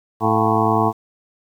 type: harmonic tone with a mistuned harmonic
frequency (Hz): 110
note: A2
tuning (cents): 0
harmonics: 1 / 2 / 3 / 4 / 6 / 7 / 8 / 9 / 10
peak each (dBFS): -23 / -23 / -23 / -23 / -23 / -23 / -23 / -23 / -23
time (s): 0.2-0.93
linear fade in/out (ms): 50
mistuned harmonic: 6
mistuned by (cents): +74
effects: 8-bit